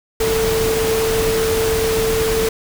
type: tone in noise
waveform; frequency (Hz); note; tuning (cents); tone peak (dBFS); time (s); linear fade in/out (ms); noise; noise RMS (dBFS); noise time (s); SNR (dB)
sine; 445.8; A4; +23; -16; 0.2-2.49; 5; pink; -22; 0.2-2.49; +3
effects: none